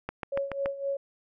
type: click train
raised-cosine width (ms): 0.5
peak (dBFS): -17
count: 5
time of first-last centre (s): 0.09-0.659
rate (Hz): 7.03
type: tone with tremolo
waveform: sine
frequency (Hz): 554.4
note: C#5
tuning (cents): 0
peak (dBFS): -26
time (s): 0.32-0.97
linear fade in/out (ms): 5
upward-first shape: sine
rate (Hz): 3.9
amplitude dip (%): 75
effects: none